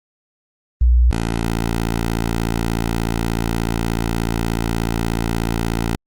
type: tone pair in turn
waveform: sine / 10% pulse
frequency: 60.2 / 56.64 Hz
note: B1 / A#1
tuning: -44 / -49 cents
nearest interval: minor second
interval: 105 cents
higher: first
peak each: -9 / -10 dBFS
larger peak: first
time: 0.81-1.11 / 1.11-5.96 s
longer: second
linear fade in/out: 5 ms
effects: Opus 32 kbps